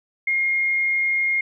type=tone; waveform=sine; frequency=2136 Hz; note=C7; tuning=35 cents sharp; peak=-18 dBFS; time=0.27-1.41 s; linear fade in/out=5 ms; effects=none